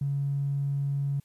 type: tone with tanh clipping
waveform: triangle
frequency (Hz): 140.3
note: C#3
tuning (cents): +21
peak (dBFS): -25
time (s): 0.01-1.2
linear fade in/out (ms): 5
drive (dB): 2
effects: white hiss -68 dBFS RMS until 1.24 s + resampled to 32000 Hz